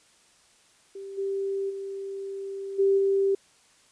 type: tone with level steps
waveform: sine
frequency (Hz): 392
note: G4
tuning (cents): 0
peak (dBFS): -36 / -26 / -32 / -18 / -20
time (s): 0.95-3.35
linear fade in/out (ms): 5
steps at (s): 1.17 / 1.69 / 2.78 / 2.97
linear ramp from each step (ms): 20
effects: white hiss -60 dBFS RMS until 3.91 s + resampled to 22050 Hz